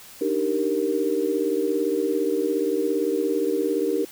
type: chord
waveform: sine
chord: Eb major seventh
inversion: third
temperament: equal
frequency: 293.7 / 311.1 / 392 / 466.2 Hz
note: D4 / Eb4 / G4 / Bb4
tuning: 0 / 0 / 0 / 0 cents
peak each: -29 / -27 / -25 / -25 dBFS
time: 0.21-4.05 s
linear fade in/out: 5 ms
effects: white hiss -45 dBFS RMS until 4.11 s